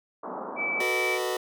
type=band-pass noise; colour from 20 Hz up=white; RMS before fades=-36 dBFS; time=0.23-0.82 s; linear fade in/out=5 ms; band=200 to 1200 Hz; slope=48 dB/octave
type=tone; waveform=sine; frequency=2307 Hz; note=D7; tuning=31 cents flat; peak=-26 dBFS; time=0.56-1.19 s; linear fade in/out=50 ms
type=chord; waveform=sawtooth; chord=B dominant seventh; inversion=second; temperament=just; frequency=370.4 / 444.5 / 493.9 / 617.4 Hz; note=F#4 / A4 / B4 / D#5; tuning=+2 / +18 / 0 / -14 cents; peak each=-26 / -31 / -28 / -31 dBFS; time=0.8-1.37 s; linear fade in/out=5 ms
effects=none